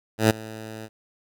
10% pulse tone with ADSR envelope, 110 Hz, A2, in tune, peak -5 dBFS, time 0.18-0.89 s, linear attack 120 ms, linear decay 16 ms, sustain -22 dB, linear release 47 ms, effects none

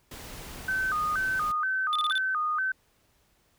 pink noise, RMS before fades -42 dBFS, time 0.11-1.52 s, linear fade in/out 5 ms
sine tone with vibrato, 1374 Hz, F6, 29 cents flat, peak -25 dBFS, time 0.68-2.72 s, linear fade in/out 5 ms, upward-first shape square, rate 2.1 Hz, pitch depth 190 cents each way
triangle tone bursts, 3520 Hz, A7, in tune, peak -25 dBFS, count 5, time 1.93-2.179 s, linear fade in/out 0 ms, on 25 ms, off 31 ms
effects pink hiss -67 dBFS RMS until 3.58 s

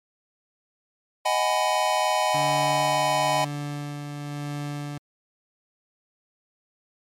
square chord, G# minor seventh, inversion second, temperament just, 623 / 747.5 / 830.6 / 996.7 Hz, D#5 / F#5 / G#5 / B5, +2 / +17 / 0 / +16 cents, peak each -27 dBFS, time 1.25-3.45 s, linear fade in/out 10 ms
30% pulse tone with tremolo, 145.5 Hz, D3, 16 cents flat, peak -26 dBFS, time 2.34-4.98 s, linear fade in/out 5 ms, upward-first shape sine, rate 1 Hz, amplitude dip 35%
effects low-pass 11000 Hz 12 dB/octave + MP3 96 kbps

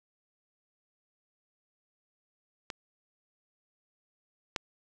clicks, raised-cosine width 0.2 ms, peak -19 / -13 dBFS, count 2, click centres 2.702 / 4.562 s, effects none

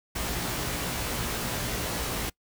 pink noise with comb filter, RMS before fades -31 dBFS, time 0.15-2.3 s, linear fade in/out 10 ms, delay 17 ms, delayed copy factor +0.75, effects noise-tail reverb RT60 0.1 s tail -23 dB re dry

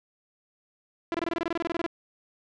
sawtooth tone bursts, 337.2 Hz, E4, 39 cents sharp, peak -22 dBFS, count 16, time 1.12-1.864 s, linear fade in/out 0 ms, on 24 ms, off 24 ms, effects low-pass 3000 Hz 12 dB/octave

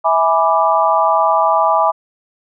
sine chord, E dominant seventh, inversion none, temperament equal with one note detuned, 652.4 / 830.6 / 987.8 / 1174.7 Hz, E5 / G#5 / B5 / D6, -18 / 0 / 0 / 0 cents, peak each -16 dBFS, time 0.04-1.92 s, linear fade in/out 20 ms, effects none

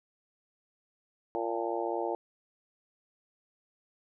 harmonic tone with a mistuned harmonic, 115.6 Hz, A#2, 14 cents flat, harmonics 3 / 4 / 5 / 6 / 7 / 8, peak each -35 / -36 / -37 / -38 / -38 / -39 dBFS, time 1.35-2.15 s, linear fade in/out 0 ms, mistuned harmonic 8, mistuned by -60 cents, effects none

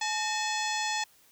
harmonic tone with a mistuned harmonic, 857 Hz, A5, 46 cents flat, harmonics 1 / 2 / 3 / 4 / 5 / 6 / 7 / 8 / 9, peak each -32 / -35 / -37 / -38 / -39 / -40 / -40 / -41 / -42 dBFS, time 0.01-1.04 s, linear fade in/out 5 ms, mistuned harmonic 2, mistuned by +110 cents, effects white hiss -61 dBFS RMS until 1.31 s

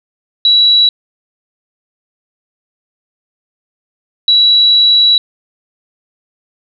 sine tone pair in turn, 3915 / 3915 Hz, B7 / B7, -16 / -16 cents, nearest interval unison, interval 0 cents, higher neither, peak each -5 / -5 dBFS, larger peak neither, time 0.45-0.89 / 4.28-5.18 s, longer second, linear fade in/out 2 ms, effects none

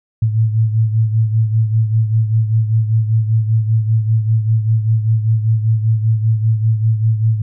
sine beating tone pair, 110 / 115.1 Hz, A2 / A#2, 0 / -22 cents, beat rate 5.1 Hz, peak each -12 / -19 dBFS, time 0.22-7.42 s, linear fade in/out 5 ms, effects none

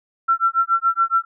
sine tone with tremolo, 1352 Hz, E6, 43 cents sharp, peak -12 dBFS, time 0.28-1.25 s, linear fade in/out 10 ms, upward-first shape sine, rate 7.1 Hz, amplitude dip 100%, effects none

